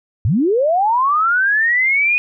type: linear sweep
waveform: sine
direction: up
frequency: 82.7 to 2491 Hz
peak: -12 dBFS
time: 0.25-2.18 s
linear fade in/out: 0 ms
effects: none